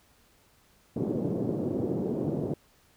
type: band-pass noise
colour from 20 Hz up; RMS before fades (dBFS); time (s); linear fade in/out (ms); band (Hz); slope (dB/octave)
white; -30; 0.96-2.54; 5; 110 to 440; 24
effects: pink hiss -63 dBFS RMS until 2.96 s